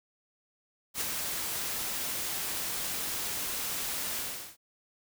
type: noise with ADSR envelope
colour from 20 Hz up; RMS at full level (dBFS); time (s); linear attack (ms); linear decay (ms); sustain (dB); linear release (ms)
white; -30; 0.94-4.57; 71; 7; -4; 390
effects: none